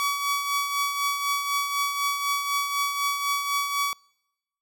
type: tone with tremolo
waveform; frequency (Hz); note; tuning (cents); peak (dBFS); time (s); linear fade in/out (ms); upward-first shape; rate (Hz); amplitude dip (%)
sawtooth; 1136; C#6; +42; -18; 0-3.93; 0; triangle; 4; 55
effects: noise-tail reverb RT60 0.9 s tail -26 dB re dry